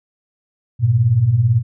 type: beating tone pair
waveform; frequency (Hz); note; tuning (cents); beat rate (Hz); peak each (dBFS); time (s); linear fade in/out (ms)
sine; 101.6 / 119.6; G#2 / A#2; -38 / +45; 18; -18 / -12; 0.79-1.63; 50
effects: none